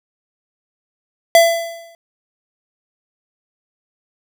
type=tone with exponential decay; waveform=square; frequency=671 Hz; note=E5; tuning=31 cents sharp; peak=-5 dBFS; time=1.35-1.95 s; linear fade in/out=1 ms; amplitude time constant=130 ms; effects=none